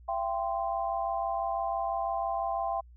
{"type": "tone cluster", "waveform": "sine", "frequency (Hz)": [677, 783, 1041], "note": ["E5", "G5", "C6"], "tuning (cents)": [46, -2, -9], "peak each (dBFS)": [-32, -32, -35], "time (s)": [0.08, 2.81], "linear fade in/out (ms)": 10, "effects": ["added 60 Hz sine -50 dBFS peak until 2.96 s"]}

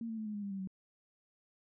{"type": "tone with pitch steps", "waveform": "sine", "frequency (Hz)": [229.7, 223.4, 217.3, 211.4, 205.6, 199.97, 194.5, 189.18], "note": ["A#3", "A3", "A3", "G#3", "G#3", "G3", "G3", "F#3"], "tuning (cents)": [-25, 27, -21, 31, -17, 35, -13, 39], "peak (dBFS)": -37, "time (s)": [0.01, 0.674], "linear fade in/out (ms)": 2, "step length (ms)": 83, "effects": []}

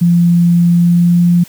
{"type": "tone with pitch glide", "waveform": "sine", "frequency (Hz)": [172.5, 174.1], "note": ["F3", "F3"], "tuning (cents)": [-21, -5], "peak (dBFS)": -6, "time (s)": [0.01, 1.44], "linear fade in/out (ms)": 10, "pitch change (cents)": 16, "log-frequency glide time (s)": [0.69, 1.24], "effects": ["white hiss -39 dBFS RMS until 1.48 s"]}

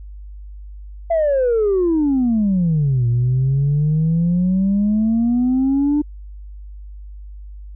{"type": "exponential two-way sweep", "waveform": "sine", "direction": "down then up", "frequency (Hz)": [683, 117.6, 299.5], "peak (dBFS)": -12, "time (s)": [1.1, 6.02], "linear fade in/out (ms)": 10, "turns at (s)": 3.07, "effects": ["tanh soft clip ceiling -11 dBFS", "added 50 Hz sine -32 dBFS peak until 7.75 s"]}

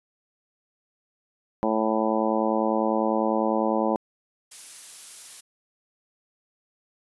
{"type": "harmonic tone", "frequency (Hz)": 110, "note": "A2", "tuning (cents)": 0, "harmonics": [2, 3, 4, 5, 6, 7, 8, 9], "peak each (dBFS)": [-27, -28, -31, -27, -32, -30, -31, -32], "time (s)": [1.63, 3.96], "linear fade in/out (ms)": 0}
{"type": "noise", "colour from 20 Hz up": "blue", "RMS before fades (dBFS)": -40, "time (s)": [4.51, 5.41], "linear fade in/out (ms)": 10}
{"effects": ["resampled to 24000 Hz"]}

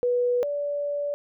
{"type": "tone pair in turn", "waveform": "sine", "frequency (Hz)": [489.4, 577.9], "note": ["B4", "D5"], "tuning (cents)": [-16, -28], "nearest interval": "minor third", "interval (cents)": 288, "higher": "second", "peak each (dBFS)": [-20, -25], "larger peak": "first", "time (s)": [[0.03, 0.43], [0.43, 1.14]], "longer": "second", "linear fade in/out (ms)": 0, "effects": []}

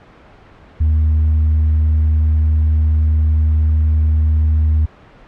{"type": "tone with tanh clipping", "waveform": "sine", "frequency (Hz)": 77.6, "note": "D#2", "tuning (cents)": -4, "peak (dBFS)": -11, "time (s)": [0.8, 4.86], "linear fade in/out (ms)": 10, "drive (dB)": 1, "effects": ["pink hiss -43 dBFS RMS until 5.27 s", "low-pass 2000 Hz 12 dB/octave"]}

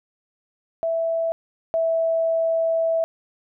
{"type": "tone pair in turn", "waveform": "sine", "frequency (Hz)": [659.3, 656], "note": ["E5", "E5"], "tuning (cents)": [0, -9], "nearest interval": "unison", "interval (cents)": 9, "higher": "first", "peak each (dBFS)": [-20, -18], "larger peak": "second", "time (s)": [[0.83, 1.32], [1.74, 3.04]], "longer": "second", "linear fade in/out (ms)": 0, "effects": []}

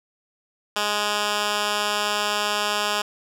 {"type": "tone with band-pass filter", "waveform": "10% pulse", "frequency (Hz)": 207.7, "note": "G#3", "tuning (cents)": 0, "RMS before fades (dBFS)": -24, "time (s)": [0.76, 3.02], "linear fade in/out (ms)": 5, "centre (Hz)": 3400, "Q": 0.53, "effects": []}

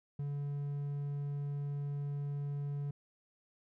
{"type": "tone", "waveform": "triangle", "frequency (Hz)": 143.1, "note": "D3", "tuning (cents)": -45, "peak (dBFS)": -33, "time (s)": [0.19, 2.91], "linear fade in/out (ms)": 5, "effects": []}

